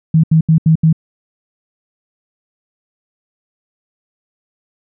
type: tone bursts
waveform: sine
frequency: 160 Hz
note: D#3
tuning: 49 cents sharp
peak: -6 dBFS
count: 5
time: 0.14-0.928 s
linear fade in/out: 5 ms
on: 96 ms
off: 77 ms
effects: none